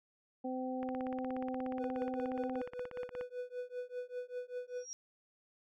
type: harmonic tone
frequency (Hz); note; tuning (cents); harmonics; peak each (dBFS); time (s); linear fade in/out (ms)
256.9; C4; -32; 1 / 2 / 3; -38 / -41 / -43; 0.44-2.62; 10
type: click train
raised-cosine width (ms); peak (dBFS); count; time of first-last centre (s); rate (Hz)
0.5; -31; 41; 0.83-3.211; 16.8
type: tone with tremolo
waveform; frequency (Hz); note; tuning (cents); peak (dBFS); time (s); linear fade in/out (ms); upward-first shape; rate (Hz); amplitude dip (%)
triangle; 495.4; B4; +5; -34; 1.78-4.87; 50; triangle; 5.1; 100
type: tone with exponential growth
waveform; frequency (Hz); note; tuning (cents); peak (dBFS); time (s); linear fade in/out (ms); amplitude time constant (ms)
sine; 5650; F8; +19; -39; 4.68-4.93; 0; 54
effects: none